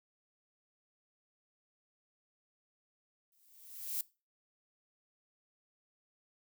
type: noise with exponential growth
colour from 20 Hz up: violet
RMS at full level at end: -34 dBFS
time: 3.32-4.01 s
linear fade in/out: 2 ms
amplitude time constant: 150 ms
effects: noise-tail reverb RT60 0.3 s tail -21 dB re dry